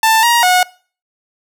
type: tone with pitch steps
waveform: sawtooth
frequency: 888 / 945 / 729 Hz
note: A5 / A#5 / F#5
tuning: +16 / +23 / -26 cents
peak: -5 dBFS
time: 0.03-0.63 s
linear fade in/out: 2 ms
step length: 200 ms
effects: noise-tail reverb RT60 0.4 s tail -22 dB re dry